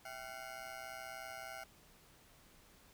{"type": "ring-modulated tone", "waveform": "20% pulse", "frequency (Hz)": 719, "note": "F#5", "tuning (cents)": -50, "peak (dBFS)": -38, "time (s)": [0.05, 1.64], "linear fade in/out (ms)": 5, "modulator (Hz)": 61.8, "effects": ["pink hiss -64 dBFS RMS until 2.93 s"]}